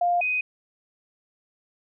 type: tone pair in turn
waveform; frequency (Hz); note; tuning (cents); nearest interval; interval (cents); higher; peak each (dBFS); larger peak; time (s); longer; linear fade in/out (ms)
sine; 702 / 2502; F5 / D#7; +9 / +9; octave + minor seventh; 2200; second; -19 / -22; first; 0.01-0.21 / 0.21-0.41; neither; 5
effects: none